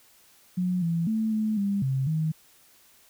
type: tone with pitch steps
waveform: sine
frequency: 181.1 / 167.5 / 220.2 / 216.4 / 199.8 / 133.3 / 157.6 Hz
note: F#3 / E3 / A3 / A3 / G3 / C3 / D#3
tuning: -37 / +28 / +2 / -29 / +33 / +33 / +23 cents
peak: -23 dBFS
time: 0.57-2.32 s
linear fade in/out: 10 ms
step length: 250 ms
effects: white hiss -58 dBFS RMS until 3.09 s